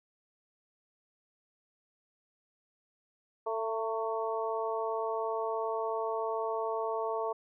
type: harmonic tone with a mistuned harmonic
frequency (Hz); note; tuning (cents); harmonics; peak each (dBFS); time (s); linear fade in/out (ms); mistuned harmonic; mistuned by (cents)
222.7; A3; +21; 2 / 3 / 4 / 5; -34 / -36 / -37 / -38; 3.46-7.33; 10; 4; +26
effects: none